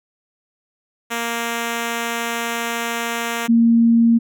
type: tone pair in turn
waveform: 5% pulse / sine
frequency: 233.1 / 231.4 Hz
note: A#3 / A#3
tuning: 0 / -13 cents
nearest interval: unison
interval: 13 cents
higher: first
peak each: -10 / -10 dBFS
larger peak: neither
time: 1.1-3.48 / 3.48-4.19 s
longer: first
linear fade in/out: 20 ms
effects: none